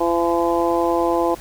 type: harmonic tone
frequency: 170 Hz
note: F3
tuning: 46 cents flat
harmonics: 2 / 3 / 4 / 5 / 6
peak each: -20 / -22 / -23 / -24 / -25 dBFS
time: 0-1.35 s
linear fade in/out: 10 ms
effects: added 50 Hz sine -40 dBFS peak until 1.4 s + pink hiss -41 dBFS RMS until 1.4 s